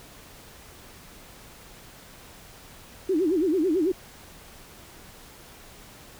sine tone with vibrato, 342 Hz, F4, 36 cents flat, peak -20 dBFS, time 3.09-3.92 s, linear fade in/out 5 ms, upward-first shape sine, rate 9.1 Hz, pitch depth 230 cents each way, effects pink hiss -48 dBFS RMS until 6.19 s

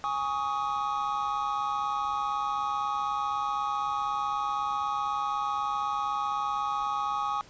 triangle tone cluster, 826 / 1118 / 1254 Hz, G#5 / C#6 / D#6, -10 / +14 / +13 cents, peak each -30 dBFS, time 0.04-7.41 s, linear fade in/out 0 ms, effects pink hiss -53 dBFS RMS until 7.49 s + resampled to 16000 Hz

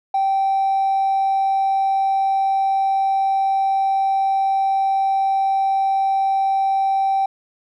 sine tone with hard clipping, 778 Hz, G5, 13 cents flat, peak -16 dBFS, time 0.14-7.26 s, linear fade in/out 5 ms, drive 1 dB, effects none

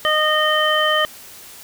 harmonic tone, 615 Hz, D#5, 20 cents flat, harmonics 1 / 2 / 3 / 5, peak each -20 / -20 / -20 / -20 dBFS, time 0.05-1.05 s, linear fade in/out 0 ms, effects white hiss -40 dBFS RMS until 1.63 s

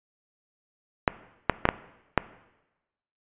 clicks, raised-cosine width 0.5 ms, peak -3 dBFS, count 5, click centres 1.078 / 1.497 / 1.654 / 1.689 / 2.177 s, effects noise-tail reverb RT60 1.0 s tail -17 dB re dry + resampled to 8000 Hz

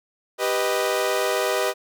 sawtooth chord, G augmented, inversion none, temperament equal, 392 / 493.9 / 622.3 Hz, G4 / B4 / D#5, 0 / 0 / 0 cents, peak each -22 / -21 / -21 dBFS, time 0.38-1.74 s, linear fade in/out 50 ms, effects none

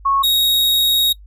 sine / 45% pulse tone pair in turn, 1100 / 3771 Hz, C#6 / A#7, -14 / +19 cents, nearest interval octave + major sixth, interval 2133 cents, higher second, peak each -13 dBFS, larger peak neither, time 0.05-0.23 / 0.23-1.13 s, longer second, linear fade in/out 10 ms, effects noise-tail reverb RT60 0.1 s tail -22 dB re dry + added 50 Hz sine -38 dBFS peak until 1.26 s

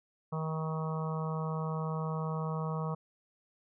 harmonic tone, 158.5 Hz, D#3, 32 cents sharp, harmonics 1 / 3 / 4 / 5 / 6 / 7 / 8, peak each -33 / -41 / -45 / -46 / -45 / -42 / -47 dBFS, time 0.32-2.95 s, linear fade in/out 10 ms, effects none

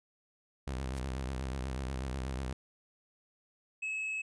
sawtooth tone with vibrato, 65.41 Hz, C2, in tune, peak -31 dBFS, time 0.67-2.53 s, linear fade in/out 5 ms, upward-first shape triangle, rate 8.2 Hz, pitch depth 120 cents each way
white noise with exponential growth, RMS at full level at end -43 dBFS, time 0.91-0.99 s, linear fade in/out 5 ms, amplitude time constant 17 ms
triangle tone, 2582 Hz, E7, 37 cents flat, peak -32 dBFS, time 3.82-4.22 s, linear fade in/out 10 ms
effects resampled to 24000 Hz

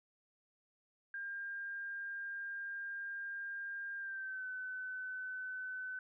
sine tone with pitch glide, 1603 to 1513 Hz, G6 to F#6, +38 to +38 cents, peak -40 dBFS, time 1.14-5.99 s, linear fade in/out 2 ms, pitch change -100 cents, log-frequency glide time 3.97-4.46 s, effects none

